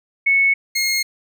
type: tone pair in turn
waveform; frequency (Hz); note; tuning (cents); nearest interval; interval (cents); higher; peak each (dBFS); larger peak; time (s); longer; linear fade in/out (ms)
sine / 20% pulse; 2206 / 2147; C#7 / C7; -9 / +44; unison; 47; first; -12; neither; 0.26-0.54 / 0.75-1.03; neither; 10
effects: none